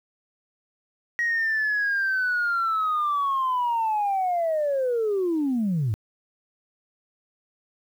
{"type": "linear sweep", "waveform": "sine", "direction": "down", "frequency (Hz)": [1899, 98], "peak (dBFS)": -20, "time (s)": [1.19, 5.94], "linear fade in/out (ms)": 0, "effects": ["tanh soft clip ceiling -18 dBFS", "9-bit"]}